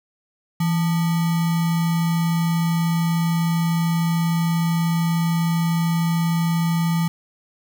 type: tone with sample-and-hold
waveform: sine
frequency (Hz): 166.5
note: E3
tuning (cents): +18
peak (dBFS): -17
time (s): 0.6-7.08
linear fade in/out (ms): 5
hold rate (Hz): 1050
effects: none